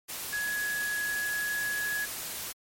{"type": "tone in noise", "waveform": "sine", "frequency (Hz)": 1679, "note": "G#6", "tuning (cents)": 18, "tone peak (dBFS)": -29, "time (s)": [0.32, 2.06], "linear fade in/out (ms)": 20, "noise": "white", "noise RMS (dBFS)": -37, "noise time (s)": [0.08, 2.53], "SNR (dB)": 5, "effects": ["MP3 64 kbps"]}